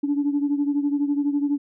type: beating tone pair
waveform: sine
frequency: 284.8 / 296.8 Hz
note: C#4 / D4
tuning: +47 / +18 cents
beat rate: 12 Hz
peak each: -20 / -25 dBFS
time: 0.03-1.58 s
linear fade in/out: 10 ms
effects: tanh soft clip ceiling -14 dBFS